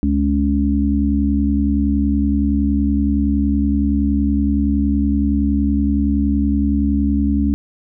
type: harmonic tone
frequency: 70.7 Hz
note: C#2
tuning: 35 cents sharp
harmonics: 1 / 3 / 4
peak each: -18 / -18 / -18 dBFS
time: 0.03-7.54 s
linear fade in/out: 0 ms
effects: none